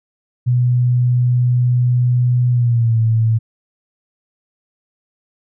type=tone with pitch glide; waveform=sine; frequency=123.47 to 112.57 Hz; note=B2 to A2; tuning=0 to +40 cents; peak=-11 dBFS; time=0.46-3.39 s; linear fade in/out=20 ms; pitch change=-160 cents; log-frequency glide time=2.5-3 s; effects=none